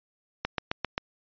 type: click train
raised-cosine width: 0.3 ms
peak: -11 dBFS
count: 5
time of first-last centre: 0.45-0.979 s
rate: 7.56 Hz
effects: resampled to 11025 Hz